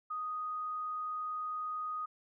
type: tone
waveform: sine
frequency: 1244.5 Hz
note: D#6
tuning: in tune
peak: -35 dBFS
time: 0.1-2.06 s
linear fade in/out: 10 ms
effects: none